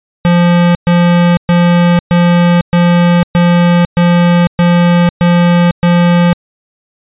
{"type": "tone bursts", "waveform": "square", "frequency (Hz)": 174, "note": "F3", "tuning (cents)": -6, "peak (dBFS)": -6, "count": 10, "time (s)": [0.25, 6.33], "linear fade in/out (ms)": 0, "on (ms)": 500, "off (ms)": 120, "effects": ["resampled to 8000 Hz"]}